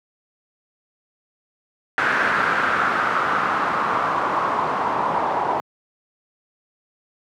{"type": "noise with low-pass filter sweep", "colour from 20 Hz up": "white", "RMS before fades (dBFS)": -21, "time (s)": [1.98, 5.6], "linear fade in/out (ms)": 0, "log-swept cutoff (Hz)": [1600, 890], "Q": 3.5, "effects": ["high-pass 150 Hz 12 dB/octave"]}